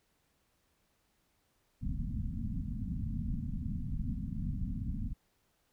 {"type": "low-pass noise", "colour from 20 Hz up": "pink", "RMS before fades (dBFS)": -36, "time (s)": [1.81, 5.14], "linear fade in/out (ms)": 20, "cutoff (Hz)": 260, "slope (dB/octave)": 96, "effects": ["pink hiss -75 dBFS RMS until 5.72 s"]}